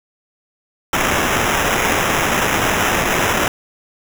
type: noise with sample-and-hold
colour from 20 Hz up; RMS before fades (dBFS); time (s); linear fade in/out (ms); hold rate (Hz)
violet; -17; 0.93-3.48; 2; 4410
effects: none